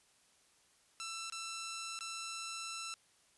10% pulse tone with dropouts, 1336 Hz, E6, 23 cents sharp, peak -33 dBFS, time 1-2.94 s, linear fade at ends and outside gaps 0 ms, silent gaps 1.299-1.323 / 1.99-2.008 s, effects white hiss -69 dBFS RMS until 3.37 s + resampled to 24000 Hz

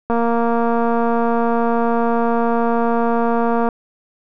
click train, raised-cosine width 1 ms, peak -6 dBFS, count 837, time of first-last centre 0.1-3.688 s, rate 233 Hz, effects none

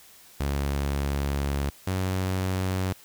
sawtooth tone pair in turn, 70.3 / 93.65 Hz, C#2 / F#2, +25 / +21 cents, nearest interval perfect fourth, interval 496 cents, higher second, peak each -21 dBFS, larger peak neither, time 0.4-1.7 / 1.87-2.93 s, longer first, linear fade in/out 5 ms, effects white hiss -52 dBFS RMS until 3.04 s

